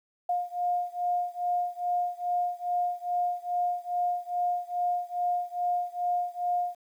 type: beating tone pair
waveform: sine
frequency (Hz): 709 / 711.4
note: F5 / F5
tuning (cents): +26 / +32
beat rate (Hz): 2.4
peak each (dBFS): -29 / -30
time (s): 0.29-6.75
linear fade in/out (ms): 5
effects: 10-bit